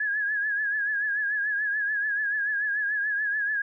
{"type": "tone with vibrato", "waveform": "sine", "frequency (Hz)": 1675, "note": "G#6", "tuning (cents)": 14, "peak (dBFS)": -24, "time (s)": [0, 3.62], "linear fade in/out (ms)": 5, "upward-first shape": "triangle", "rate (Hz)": 6.9, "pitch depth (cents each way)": 79, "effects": []}